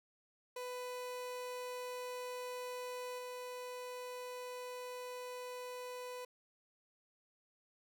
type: tone with level steps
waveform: 30% pulse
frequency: 497.9 Hz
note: B4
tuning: 14 cents sharp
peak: -39 / -41 dBFS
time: 0.56-6.25 s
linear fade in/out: 5 ms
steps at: 3.18 s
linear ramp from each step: 10 ms
effects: none